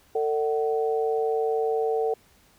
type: harmonic tone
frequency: 150 Hz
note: D3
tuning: 37 cents sharp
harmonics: 3 / 4 / 5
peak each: -23 / -35 / -29 dBFS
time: 0.15-2.14 s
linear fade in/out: 5 ms
effects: pink hiss -59 dBFS RMS until 2.58 s